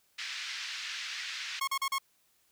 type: band-pass noise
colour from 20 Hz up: pink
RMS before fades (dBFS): -39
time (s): 0.18-1.6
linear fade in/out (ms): 10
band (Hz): 1700 to 5500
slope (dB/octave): 24
type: tone bursts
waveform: sawtooth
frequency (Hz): 1088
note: C#6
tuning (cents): -33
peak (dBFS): -25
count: 4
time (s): 1.61-1.984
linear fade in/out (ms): 5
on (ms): 65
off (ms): 38
effects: white hiss -70 dBFS RMS until 2.51 s

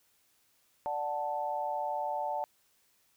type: chord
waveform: sine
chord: D major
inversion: none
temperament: equal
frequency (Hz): 587.3 / 740 / 880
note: D5 / F#5 / A5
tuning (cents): 0 / 0 / 0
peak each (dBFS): -37 / -36 / -34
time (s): 0.86-2.44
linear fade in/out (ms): 0
effects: white hiss -70 dBFS RMS until 3.16 s

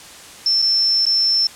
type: tone with dropouts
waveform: sine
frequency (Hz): 5350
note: E8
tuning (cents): +25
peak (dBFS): -13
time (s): 0.46-1.47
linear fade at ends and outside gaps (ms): 2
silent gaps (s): 0.619-0.623 / 1.054-1.065
effects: white hiss -39 dBFS RMS until 1.55 s + low-pass 9000 Hz 12 dB/octave

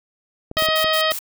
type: clicks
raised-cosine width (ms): 2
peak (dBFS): -18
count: 5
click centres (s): 0.514 / 0.569 / 0.623 / 0.687 / 0.844
type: harmonic tone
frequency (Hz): 631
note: D#5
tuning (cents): +24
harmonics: 1 / 2 / 3 / 4 / 5 / 6 / 7 / 8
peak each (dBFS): -21 / -23 / -24 / -30 / -23 / -29 / -32 / -30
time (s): 0.57-1.12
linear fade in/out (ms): 0
type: noise bursts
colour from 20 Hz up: blue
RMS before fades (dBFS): -28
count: 4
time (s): 0.58-1.191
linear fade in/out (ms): 5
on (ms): 86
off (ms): 89
effects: none

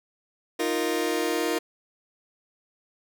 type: chord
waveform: sawtooth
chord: Eb suspended second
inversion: none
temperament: just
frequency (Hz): 311.1 / 350 / 466.7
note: Eb4 / F4 / Bb4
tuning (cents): 0 / +4 / +2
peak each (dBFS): -25 / -24 / -24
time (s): 0.59-1.59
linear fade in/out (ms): 10
effects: none

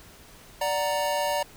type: chord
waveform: square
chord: D augmented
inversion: none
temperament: equal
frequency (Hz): 587.3 / 740 / 932.3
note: D5 / F#5 / A#5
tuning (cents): 0 / 0 / 0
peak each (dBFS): -28 / -33 / -29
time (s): 0.61-1.43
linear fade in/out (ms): 5
effects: pink hiss -50 dBFS RMS until 1.56 s

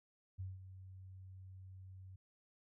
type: tone with ADSR envelope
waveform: sine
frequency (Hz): 94.1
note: F#2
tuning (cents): +30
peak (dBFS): -40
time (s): 0.38-2.16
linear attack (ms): 23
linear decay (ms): 180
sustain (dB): -11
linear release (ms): 5
effects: none

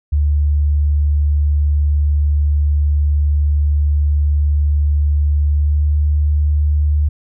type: tone with pitch glide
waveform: sine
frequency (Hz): 73.4 to 74.25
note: D2 to D2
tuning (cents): 0 to +20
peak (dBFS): -11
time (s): 0.12-7.09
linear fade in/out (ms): 10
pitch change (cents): +20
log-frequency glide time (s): 5.54-5.84
effects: none

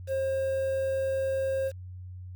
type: tone with quantisation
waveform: triangle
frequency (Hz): 535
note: C5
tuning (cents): +38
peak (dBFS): -24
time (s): 0.07-1.72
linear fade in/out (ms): 50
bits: 8
effects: added 91 Hz sine -39 dBFS peak until 2.35 s

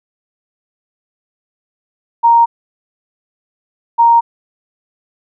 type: tone pair in turn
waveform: sine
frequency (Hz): 932.3 / 932.3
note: A#5 / A#5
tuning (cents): 0 / 0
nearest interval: unison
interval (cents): 0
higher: neither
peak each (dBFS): -5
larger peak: neither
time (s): 2.23-2.46 / 3.98-4.21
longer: neither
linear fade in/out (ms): 20
effects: none

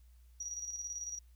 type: tone with tremolo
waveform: sine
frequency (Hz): 5770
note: F#8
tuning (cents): -44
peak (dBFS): -37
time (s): 0.4-1.19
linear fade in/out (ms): 5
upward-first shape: square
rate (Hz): 18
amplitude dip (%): 50
effects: added 60 Hz sine -57 dBFS peak until 1.35 s + white hiss -75 dBFS RMS until 1.35 s

